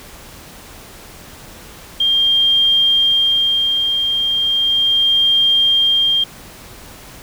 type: tone with tremolo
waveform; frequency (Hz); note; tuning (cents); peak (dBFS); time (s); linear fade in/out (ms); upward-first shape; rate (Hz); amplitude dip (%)
sine; 3200; G7; +35; -10; 2-6.24; 5; sine; 0.36; 40
effects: pink hiss -38 dBFS RMS until 7.22 s

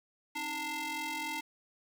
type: ring-modulated tone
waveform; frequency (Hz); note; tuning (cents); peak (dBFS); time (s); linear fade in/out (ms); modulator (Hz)
sawtooth; 587.3; D5; 0; -28; 0.35-1.41; 10; 1490
effects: none

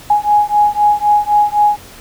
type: beating tone pair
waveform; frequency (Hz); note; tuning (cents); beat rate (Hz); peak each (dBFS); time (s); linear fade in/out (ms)
sine; 830.6 / 834.5; G#5 / G#5; 0 / +8; 3.9; -12; 0.1-1.77; 5
effects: pink hiss -37 dBFS RMS until 2 s

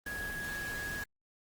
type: tone in noise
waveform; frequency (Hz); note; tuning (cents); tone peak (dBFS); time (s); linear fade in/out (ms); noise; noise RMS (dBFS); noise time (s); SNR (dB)
sine; 1663; G#6; +2; -37; 0.06-1.04; 5; pink; -43; 0.06-1.04; +3
effects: Opus 24 kbps

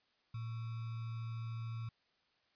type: tone with sample-and-hold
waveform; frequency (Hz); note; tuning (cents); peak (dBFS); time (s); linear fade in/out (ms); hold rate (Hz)
sine; 114.2; A#2; -35; -39; 0.34-1.89; 5; 1225
effects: white hiss -75 dBFS RMS until 2.55 s + resampled to 11025 Hz

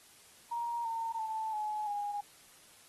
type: tone with pitch steps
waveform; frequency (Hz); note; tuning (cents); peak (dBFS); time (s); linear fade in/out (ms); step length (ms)
sine; 941 / 909.5 / 879 / 849.5 / 821.1; A#5 / A#5 / A5 / G#5 / G#5; +16 / -43 / -2 / +39 / -20; -33; 0.51-2.21; 10; 340
effects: white hiss -59 dBFS RMS until 2.88 s + AAC 32 kbps

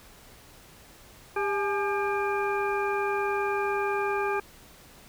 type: harmonic tone with a mistuned harmonic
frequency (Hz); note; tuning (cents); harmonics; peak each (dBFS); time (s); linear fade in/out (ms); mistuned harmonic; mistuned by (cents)
400; G4; +35; 1 / 2 / 3 / 4 / 6; -28 / -31 / -33 / -34 / -36; 1.36-4.4; 5; 2; +87
effects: pink hiss -52 dBFS RMS until 5.08 s

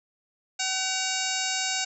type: harmonic tone with a mistuned harmonic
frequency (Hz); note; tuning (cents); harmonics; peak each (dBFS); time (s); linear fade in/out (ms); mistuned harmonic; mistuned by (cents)
758; F#5; +42; 1 / 2 / 3 / 4 / 5 / 6 / 7 / 8 / 9 / 10; -35 / -35 / -35 / -35 / -35 / -35 / -35 / -35 / -35 / -35; 0.59-1.85; 10; 4; -130
effects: none

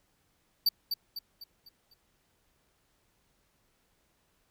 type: tone with echo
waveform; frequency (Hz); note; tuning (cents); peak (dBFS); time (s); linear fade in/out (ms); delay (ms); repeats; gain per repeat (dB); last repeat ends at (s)
square; 4618; D8; -30; -22; 0.66-0.69; 5; 250; 5; -7; 1.94
effects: pink hiss -72 dBFS RMS until 4.5 s

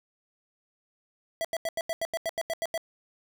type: tone bursts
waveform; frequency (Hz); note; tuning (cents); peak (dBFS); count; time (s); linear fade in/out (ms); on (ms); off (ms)
square; 659.3; E5; 0; -28; 12; 1.41-2.777; 0; 36; 85
effects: none

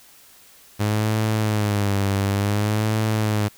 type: tone with vibrato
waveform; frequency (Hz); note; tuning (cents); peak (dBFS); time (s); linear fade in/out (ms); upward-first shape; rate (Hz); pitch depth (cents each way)
sawtooth; 103.83; G#2; 0; -15; 0.79-3.49; 20; sine; 0.56; 87
effects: white hiss -50 dBFS RMS until 3.57 s

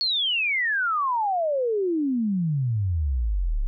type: exponential sweep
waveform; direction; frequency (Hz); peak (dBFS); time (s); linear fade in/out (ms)
sine; down; 4435 to 32.06; -21; 0.01-3.67; 0
effects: none

